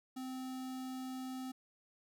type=tone with notch filter; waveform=square; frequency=258.9 Hz; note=C4; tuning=18 cents flat; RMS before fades=-43 dBFS; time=0.16-1.52 s; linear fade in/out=10 ms; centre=2100 Hz; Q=1.9; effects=none